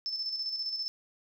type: tone with tremolo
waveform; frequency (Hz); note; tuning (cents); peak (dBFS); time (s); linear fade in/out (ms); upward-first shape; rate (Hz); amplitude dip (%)
sine; 5274; E8; 0; -30; 0.06-0.88; 0; square; 15; 45
effects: none